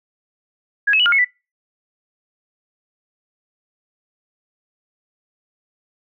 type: tone with pitch steps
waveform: sine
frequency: 1658 / 2582 / 2942 / 1410 / 2189 / 1977 Hz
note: G#6 / E7 / F#7 / F6 / C#7 / B6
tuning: -3 / -37 / -11 / +16 / -22 / +1 cents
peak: -12 dBFS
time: 0.87-1.248 s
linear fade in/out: 10 ms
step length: 63 ms
effects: noise-tail reverb RT60 0.3 s tail -26 dB re dry